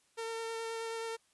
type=tone with vibrato; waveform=sawtooth; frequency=454.1 Hz; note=A#4; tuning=45 cents flat; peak=-33 dBFS; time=0.17-1.17 s; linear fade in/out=20 ms; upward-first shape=sine; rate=9.4 Hz; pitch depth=12 cents each way; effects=white hiss -71 dBFS RMS until 1.33 s + resampled to 24000 Hz